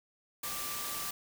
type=tone in noise; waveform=sine; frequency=1174.7 Hz; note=D6; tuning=in tune; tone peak=-44 dBFS; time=0.43-1.11 s; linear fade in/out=5 ms; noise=white; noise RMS=-38 dBFS; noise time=0.43-1.11 s; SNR=-9 dB; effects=none